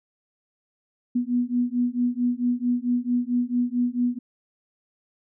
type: beating tone pair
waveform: sine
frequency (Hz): 242.2 / 246.7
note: B3 / B3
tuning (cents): -34 / -2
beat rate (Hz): 4.5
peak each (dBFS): -24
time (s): 1.15-4.19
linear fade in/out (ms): 10
effects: none